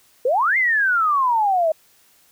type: exponential two-way sweep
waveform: sine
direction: up then down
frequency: 466.2 to 2132 to 619 Hz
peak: -15 dBFS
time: 0.25-1.72 s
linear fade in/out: 5 ms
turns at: 0.57 s
effects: white hiss -56 dBFS RMS until 2.31 s